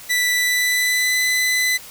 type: tone with pitch glide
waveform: sawtooth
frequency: 1975.5 to 2008 Hz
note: B6 to B6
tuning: 0 to +28 cents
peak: -13 dBFS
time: 0.09-1.78 s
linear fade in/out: 20 ms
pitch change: +28 cents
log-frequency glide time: 0.34-1.2 s
effects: white hiss -39 dBFS RMS until 1.9 s